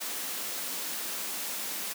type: high-pass noise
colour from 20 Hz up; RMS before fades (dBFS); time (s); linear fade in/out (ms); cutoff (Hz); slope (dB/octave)
white; -35; 0-1.94; 20; 170; 48
effects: none